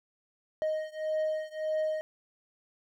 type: beating tone pair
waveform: triangle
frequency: 622.3 / 624 Hz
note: D#5 / D#5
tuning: 0 / +5 cents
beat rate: 1.7 Hz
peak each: -30 / -31 dBFS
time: 0.62-2.01 s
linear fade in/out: 0 ms
effects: none